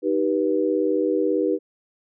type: chord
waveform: sine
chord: Eb augmented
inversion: none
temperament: just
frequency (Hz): 311.1 / 388.9 / 486.1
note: Eb4 / G4 / B4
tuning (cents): 0 / -14 / -28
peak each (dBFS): -23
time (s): 0.02-1.59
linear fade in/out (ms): 50
effects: none